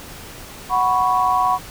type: chord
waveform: sine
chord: F# suspended fourth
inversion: none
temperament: equal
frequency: 740 / 987.8 / 1108.7 Hz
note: F#5 / B5 / C#6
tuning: 0 / 0 / 0 cents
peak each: -19 dBFS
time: 0.69-1.59 s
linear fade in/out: 50 ms
effects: pink hiss -37 dBFS RMS until 1.7 s